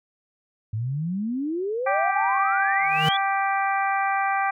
sine exponential sweep, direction up, 103.83 to 3481 Hz, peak -24 dBFS, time 0.73-3.17 s, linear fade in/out 5 ms
harmonic tone, 392 Hz, G4, in tune, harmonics 2 / 3 / 4 / 5 / 6, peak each -23 / -27 / -29 / -31 / -33 dBFS, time 1.86-4.51 s, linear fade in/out 10 ms
square tone with exponential growth, 155.56 Hz, D#3, in tune, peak -20 dBFS, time 2.79-3.09 s, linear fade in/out 5 ms, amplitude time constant 64 ms
effects none

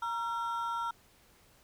triangle ring-modulated tone, 1149 Hz, D6, 38 cents flat, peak -27 dBFS, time 0.02-0.91 s, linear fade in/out 5 ms, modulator 212 Hz, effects pink hiss -63 dBFS RMS until 1.63 s

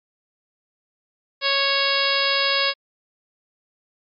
harmonic tone, 553 Hz, C#5, 4 cents flat, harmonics 1 / 2 / 3 / 4 / 5 / 6 / 7 / 8 / 9, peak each -27 / -27 / -27 / -27 / -27 / -27 / -27 / -27 / -27 dBFS, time 1.41-2.74 s, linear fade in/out 50 ms, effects Opus 48 kbps

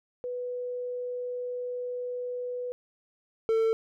sine / triangle tone pair in turn, 493.9 / 448.1 Hz, B4 / A4, 0 / +32 cents, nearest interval major second, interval 168 cents, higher first, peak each -31 / -20 dBFS, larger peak second, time 0.24-2.72 / 3.49-3.73 s, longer first, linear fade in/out 0 ms, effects none

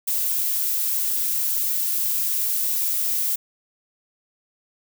violet noise, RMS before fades -23 dBFS, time 0.07-3.36 s, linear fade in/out 10 ms, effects none

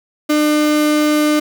35% pulse tone, 300.9 Hz, D4, 42 cents sharp, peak -10 dBFS, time 0.29-1.4 s, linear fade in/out 10 ms, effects none

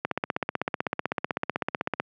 click train, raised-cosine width 0.5 ms, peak -10 dBFS, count 32, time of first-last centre 0.05-2 s, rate 15.9 Hz, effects high-pass 150 Hz 12 dB/octave

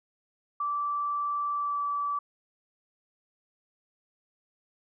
sine tone with pitch glide, 1164 to 1154.6 Hz, D6 to D6, -16 to -30 cents, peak -27 dBFS, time 0.6-2.19 s, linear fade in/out 5 ms, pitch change -14 cents, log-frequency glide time 1.53-1.83 s, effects none

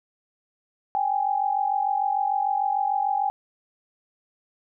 sine tone pair together, 786 / 832.7 Hz, G5 / G#5, +4 / +4 cents, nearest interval minor second, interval 100 cents, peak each -24 dBFS, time 0.95-3.3 s, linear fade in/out 0 ms, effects none

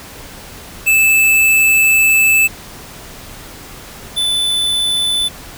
square tone pair in turn, 2626 / 3505 Hz, E7 / A7, -7 / -7 cents, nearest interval perfect fourth, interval 500 cents, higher second, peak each -9 / -14 dBFS, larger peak first, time 0.86-2.48 / 4.16-5.29 s, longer first, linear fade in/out 20 ms, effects pink hiss -34 dBFS RMS until 5.57 s

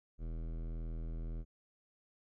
sine tone with hard clipping, 40.84 Hz, E1, 15 cents flat, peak -40 dBFS, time 0.18-1.45 s, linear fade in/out 50 ms, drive 17 dB, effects none

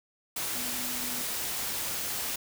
sine tone in noise, 246.9 Hz, B3, in tune, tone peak -42 dBFS, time 0.55-1.22 s, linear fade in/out 5 ms, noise white, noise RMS -33 dBFS, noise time 0.36-2.36 s, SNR -12 dB, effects none

